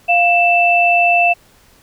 sine tone pair together, 698.5 / 2653 Hz, F5 / E7, 0 / +10 cents, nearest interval octave + major seventh, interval 2310 cents, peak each -12 dBFS, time 0.08-1.34 s, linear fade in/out 20 ms, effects pink hiss -50 dBFS RMS until 1.82 s

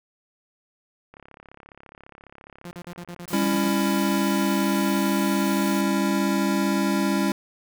click train, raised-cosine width 0.5 ms, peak -30 dBFS, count 105, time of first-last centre 1.14-4.146 s, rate 34.6 Hz
sawtooth tone bursts, 174.61 Hz, F3, in tune, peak -31 dBFS, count 10, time 2.65-3.692 s, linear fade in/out 2 ms, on 61 ms, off 48 ms
white noise, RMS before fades -38 dBFS, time 3.28-5.81 s, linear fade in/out 0 ms
square chord, C# diminished, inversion second, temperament just, 199.57 / 277.2 / 332.6 Hz, G3 / C#4 / E4, +31 / 0 / +16 cents, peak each -24 / -27 / -27 dBFS, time 3.33-7.32 s, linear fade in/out 2 ms
effects none

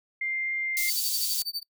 sine tone, 2101 Hz, C7, 7 cents sharp, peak -27 dBFS, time 0.21-0.9 s, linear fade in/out 5 ms
white high-pass noise, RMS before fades -29 dBFS, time 0.77-1.42 s, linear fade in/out 0 ms, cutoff 3900 Hz, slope 24 dB/octave
45% pulse tone with tremolo, 4579 Hz, D8, 45 cents flat, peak -27 dBFS, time 0.88-1.63 s, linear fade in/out 2 ms, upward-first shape sine, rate 12 Hz, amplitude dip 100%
effects noise-tail reverb RT60 0.1 s tail -25 dB re dry

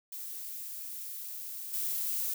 violet noise with level steps, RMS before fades -41 / -33 dBFS, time 0.12-2.34 s, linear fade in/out 5 ms, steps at 1.73 s, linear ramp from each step 10 ms, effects none

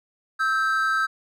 triangle tone pair together, 1301 / 1567.7 Hz, E6 / G6, -23 / 0 cents, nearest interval minor third, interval 323 cents, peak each -21 dBFS, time 0.39-1.07 s, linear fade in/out 20 ms, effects none

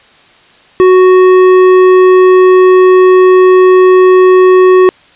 triangle tone with tanh clipping, 370 Hz, F#4, in tune, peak -3 dBFS, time 0.8-4.89 s, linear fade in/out 0 ms, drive 16 dB, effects white hiss -42 dBFS RMS until 5.15 s + resampled to 8000 Hz

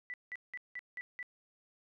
sine tone bursts, 1975.5 Hz, B6, in tune, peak -39 dBFS, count 6, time 0.1-1.228 s, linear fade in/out 0 ms, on 38 ms, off 180 ms, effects none

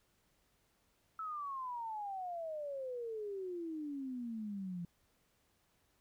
sine exponential sweep, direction down, 1318.5 to 169.7 Hz, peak -39 dBFS, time 1.19-4.85 s, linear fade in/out 2 ms, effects pink hiss -75 dBFS RMS until 6 s

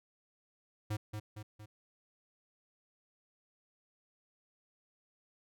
square tone with echo, 106.2 Hz, G#2, 39 cents sharp, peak -34 dBFS, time 0.9-0.97 s, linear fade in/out 10 ms, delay 230 ms, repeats 3, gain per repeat -5 dB, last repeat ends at 1.66 s, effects none

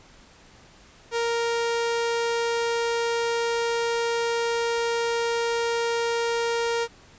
sawtooth tone, 466.2 Hz, A#4, in tune, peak -19 dBFS, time 1.11-6.88 s, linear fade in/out 50 ms, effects pink hiss -52 dBFS RMS until 7.18 s + resampled to 16000 Hz

